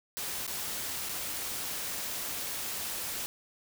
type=noise with dropouts; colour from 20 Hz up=white; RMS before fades=-36 dBFS; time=0.17-3.26 s; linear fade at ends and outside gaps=0 ms; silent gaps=0.466-0.477 / 1.088-1.093 s; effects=none